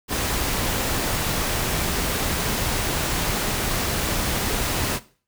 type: noise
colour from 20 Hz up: pink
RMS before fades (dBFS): -24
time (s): 0.08-5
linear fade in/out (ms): 50
effects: noise-tail reverb RT60 0.4 s tail -17 dB re dry